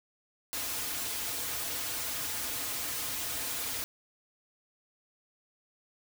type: noise with comb filter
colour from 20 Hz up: white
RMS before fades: -35 dBFS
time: 0.53-3.84 s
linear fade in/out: 0 ms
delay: 5.2 ms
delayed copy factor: -0.8
effects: none